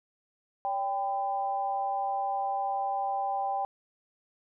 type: tone with amplitude modulation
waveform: sine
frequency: 789 Hz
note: G5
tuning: 11 cents sharp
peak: -24 dBFS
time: 0.65-3.65 s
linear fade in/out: 0 ms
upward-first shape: sine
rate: 219 Hz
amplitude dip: 75%
effects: none